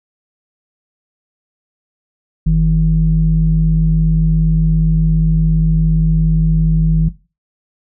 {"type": "tone pair together", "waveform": "sine", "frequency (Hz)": [47.54, 159.9], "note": ["F#1", "D#3"], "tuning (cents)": [48, 48], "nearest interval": "octave + major sixth", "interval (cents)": 2100, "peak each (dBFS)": -11, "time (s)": [2.46, 7.09], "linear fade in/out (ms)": 10, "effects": ["noise-tail reverb RT60 0.3 s tail -17 dB re dry", "tanh soft clip ceiling -2 dBFS"]}